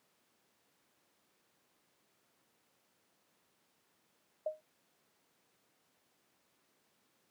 sine tone with exponential decay, 620 Hz, D#5, 6 cents flat, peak -29 dBFS, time 4.46-4.61 s, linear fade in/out 5 ms, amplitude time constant 31 ms, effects pink hiss -74 dBFS RMS until 7.3 s + high-pass 200 Hz 12 dB/octave

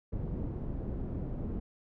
pink low-pass noise, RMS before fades -36 dBFS, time 0.12-1.6 s, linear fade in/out 10 ms, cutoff 330 Hz, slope 12 dB/octave, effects none

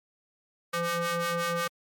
sawtooth ring-modulated tone, 340.5 Hz, F4, 44 cents flat, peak -20 dBFS, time 0.73-1.68 s, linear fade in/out 10 ms, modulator 854 Hz, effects MP3 96 kbps

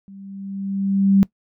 sine tone with level ramp, 196 Hz, G3, in tune, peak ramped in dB -38 to -9 dBFS, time 0.08-1.23 s, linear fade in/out 0 ms, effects noise-tail reverb RT60 0.1 s tail -21 dB re dry

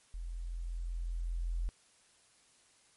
sine tone with level ramp, 42.63 Hz, F1, 41 cents flat, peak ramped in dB -38 to -31 dBFS, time 0.14-1.69 s, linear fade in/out 0 ms, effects white hiss -66 dBFS RMS until 2.96 s + MP3 48 kbps

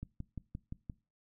click train, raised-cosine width 5 ms, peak -28 dBFS, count 6, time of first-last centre 0.03-0.898 s, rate 5.76 Hz, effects noise-tail reverb RT60 0.3 s tail -21 dB re dry

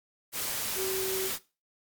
sine tone in noise, 380 Hz, F#4, 46 cents sharp, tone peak -31 dBFS, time 0.75-1.31 s, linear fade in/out 50 ms, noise white, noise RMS -33 dBFS, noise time 0.32-1.39 s, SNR -1 dB, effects noise-tail reverb RT60 0.3 s tail -19 dB re dry + Opus 48 kbps

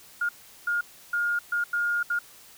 sine tone bursts at uneven times, 1420 Hz, F6, 28 cents sharp, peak -23 dBFS, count 6, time 0.21-0.29 / 0.67-0.81 / 1.13-1.39 / 1.52-1.64 / 1.73-2.03 / 2.1-2.19 s, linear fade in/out 5 ms, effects white hiss -51 dBFS RMS until 2.57 s

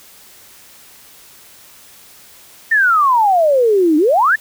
sine exponential two-way sweep, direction down then up, 1842 to 293.7 to 1842 Hz, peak -9 dBFS, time 2.71-4.36 s, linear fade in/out 10 ms, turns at 3.97 s, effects white hiss -43 dBFS RMS until 4.4 s

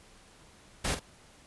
pink noise with echo, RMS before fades -30 dBFS, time 0.84-0.95 s, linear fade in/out 10 ms, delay 47 ms, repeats 1, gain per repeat -10 dB, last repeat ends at 0.997 s, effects pink hiss -57 dBFS RMS until 1.46 s + resampled to 24000 Hz

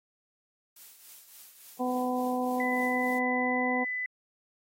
blue noise with tremolo, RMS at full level -48 dBFS, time 0.76-3.19 s, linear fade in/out 5 ms, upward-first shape triangle, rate 3.5 Hz, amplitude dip 60%
harmonic tone, 250.9 Hz, B3, 28 cents sharp, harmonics 1 / 2 / 3 / 4, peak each -30 / -33 / -32 / -37 dBFS, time 1.79-3.85 s, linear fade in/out 20 ms
sine tone, 2000 Hz, B6, 21 cents sharp, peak -30 dBFS, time 2.6-4.06 s, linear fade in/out 2 ms
effects AAC 48 kbps

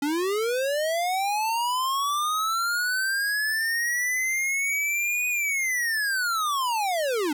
square linear two-way sweep, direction up then down, 277.2 to 2490 to 277.2 Hz, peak -24 dBFS, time 0.02-7.33 s, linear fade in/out 5 ms, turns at 5.28 s, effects none

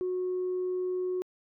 sine tone, 365.9 Hz, F#4, 19 cents flat, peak -27 dBFS, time 0.01-1.22 s, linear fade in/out 0 ms, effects tanh soft clip ceiling -25 dBFS

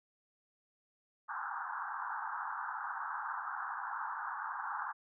pink band-pass noise, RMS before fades -40 dBFS, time 1.28-4.93 s, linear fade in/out 20 ms, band 810 to 1600 Hz, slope 96 dB/octave, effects none

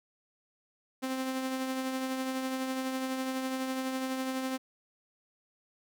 sawtooth tone with tremolo, 261.6 Hz, C4, in tune, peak -26 dBFS, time 1.02-4.58 s, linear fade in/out 20 ms, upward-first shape triangle, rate 12 Hz, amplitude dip 40%, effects none

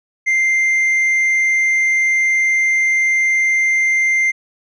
sine tone with tanh clipping, 2093 Hz, C7, in tune, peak -13 dBFS, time 0.26-4.32 s, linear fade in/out 20 ms, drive 3 dB, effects none

